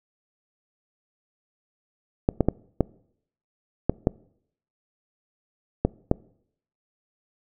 clicks, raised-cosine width 2 ms, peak -5 dBFS, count 8, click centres 2.289 / 2.407 / 2.486 / 2.807 / 3.896 / 4.071 / 5.85 / 6.114 s, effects noise-tail reverb RT60 0.7 s tail -24 dB re dry

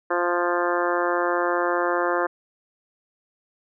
harmonic tone, 175 Hz, F3, 4 cents sharp, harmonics 2 / 3 / 4 / 5 / 6 / 7 / 8 / 9 / 10, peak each -26 / -26 / -29 / -32 / -28 / -30 / -32 / -31 / -34 dBFS, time 0.1-2.27 s, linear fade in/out 10 ms, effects none

